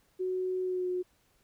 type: tone with pitch glide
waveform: sine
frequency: 370 to 362.8 Hz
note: F#4 to F#4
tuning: 0 to -34 cents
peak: -29 dBFS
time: 0.19-1.03 s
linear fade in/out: 20 ms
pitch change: -34 cents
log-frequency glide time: 0.62-0.88 s
effects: pink hiss -69 dBFS RMS until 1.43 s